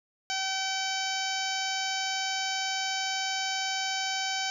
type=harmonic tone; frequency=767 Hz; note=G5; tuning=38 cents flat; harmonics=1 / 2 / 3 / 4 / 5 / 6 / 7 / 8 / 9; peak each=-34 / -36 / -37 / -36 / -41 / -38 / -38 / -39 / -42 dBFS; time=0.3-4.5 s; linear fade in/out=0 ms; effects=10-bit